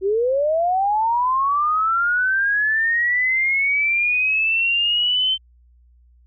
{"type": "linear sweep", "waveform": "sine", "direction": "up", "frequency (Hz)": [370, 3101], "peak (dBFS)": -16, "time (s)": [0.01, 5.38], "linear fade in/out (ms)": 50, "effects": ["added 60 Hz sine -50 dBFS peak until 6.26 s"]}